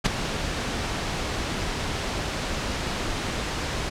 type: noise with ADSR envelope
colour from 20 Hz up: pink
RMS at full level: -18 dBFS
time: 0.04-3.9 s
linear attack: 20 ms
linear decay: 11 ms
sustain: -10 dB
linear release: 16 ms
effects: low-pass 6000 Hz 12 dB/octave